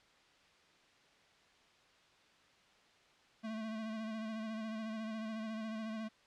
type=tone with vibrato; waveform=square; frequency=220 Hz; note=A3; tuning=in tune; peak=-40 dBFS; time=3.43-6.09 s; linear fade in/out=20 ms; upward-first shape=sine; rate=14 Hz; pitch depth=34 cents each way; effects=white hiss -66 dBFS RMS until 6.26 s + low-pass 4000 Hz 12 dB/octave